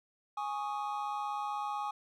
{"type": "chord", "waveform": "triangle", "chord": "Ab suspended fourth", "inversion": "none", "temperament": "equal", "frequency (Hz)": [830.6, 1108.7, 1244.5], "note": ["Ab5", "Db6", "Eb6"], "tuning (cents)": [0, 0, 0], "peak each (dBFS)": [-34, -38, -39], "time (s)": [0.37, 1.91], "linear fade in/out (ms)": 5, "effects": []}